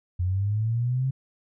sine linear sweep, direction up, 87.31 to 134.7 Hz, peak -22 dBFS, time 0.19-1.11 s, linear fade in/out 10 ms, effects none

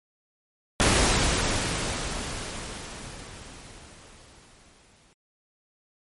pink noise with exponential decay, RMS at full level -19 dBFS, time 0.8-5.13 s, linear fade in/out 0 ms, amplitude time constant 940 ms, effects MP3 48 kbps

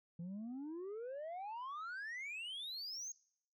sine exponential sweep, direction up, 164.81 to 6645 Hz, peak -40 dBFS, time 0.19-3.12 s, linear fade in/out 5 ms, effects noise-tail reverb RT60 0.7 s tail -26 dB re dry + tanh soft clip ceiling -42 dBFS

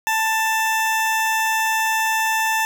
20% pulse tone, 885 Hz, A5, 10 cents sharp, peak -13 dBFS, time 0.07-2.65 s, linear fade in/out 0 ms, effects none

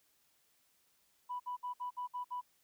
sine tone bursts, 987.8 Hz, B5, in tune, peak -36 dBFS, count 7, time 1.29-2.414 s, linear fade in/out 20 ms, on 110 ms, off 59 ms, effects tanh soft clip ceiling -32 dBFS + white hiss -73 dBFS RMS until 2.63 s

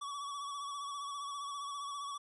square tone with vibrato, 1134 Hz, C#6, 39 cents sharp, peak -40 dBFS, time 0.01-2.18 s, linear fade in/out 10 ms, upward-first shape sine, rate 15 Hz, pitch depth 41 cents each way, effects resampled to 24000 Hz

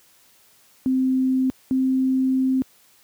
sine tone pair in turn, 260.3 / 261.6 Hz, C4 / C4, -9 / 0 cents, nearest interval unison, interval 9 cents, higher second, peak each -17 dBFS, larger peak neither, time 0.86-1.5 / 1.71-2.62 s, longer second, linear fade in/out 0 ms, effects white hiss -56 dBFS RMS until 3.03 s + high-pass 60 Hz 12 dB/octave

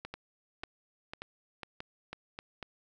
two click trains, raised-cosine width 0.3 ms, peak -24 / -24 dBFS, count 5 / 6, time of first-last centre 0.05-2.389 / 0.14-2.628 s, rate 1.71 / 2.01 Hz, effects none

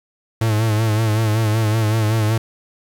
45% pulse tone with vibrato, 109.5 Hz, A2, 8 cents flat, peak -15 dBFS, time 0.41-2.38 s, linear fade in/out 5 ms, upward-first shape sine, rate 5.3 Hz, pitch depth 62 cents each way, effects 7-bit

